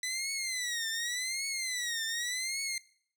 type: tone with vibrato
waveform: 15% pulse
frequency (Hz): 1988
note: B6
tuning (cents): +11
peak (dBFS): -26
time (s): 0.03-2.78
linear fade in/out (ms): 2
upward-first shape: triangle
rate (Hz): 0.87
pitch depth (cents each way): 190
effects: noise-tail reverb RT60 0.6 s tail -21 dB re dry